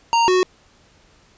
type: tone pair in turn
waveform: square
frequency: 928 / 368.3 Hz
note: A#5 / F#4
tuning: -8 / -8 cents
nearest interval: octave + major third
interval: 1600 cents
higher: first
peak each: -14 dBFS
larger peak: neither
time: 0.13-0.28 / 0.28-0.43 s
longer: neither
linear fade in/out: 0 ms
effects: pink hiss -54 dBFS RMS until 1.37 s + resampled to 16000 Hz